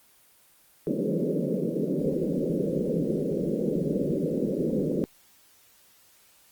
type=band-pass noise; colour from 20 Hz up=pink; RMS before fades=-27 dBFS; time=0.87-5.04 s; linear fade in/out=0 ms; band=150 to 560 Hz; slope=96 dB/octave; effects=white hiss -59 dBFS RMS until 6.51 s + Opus 24 kbps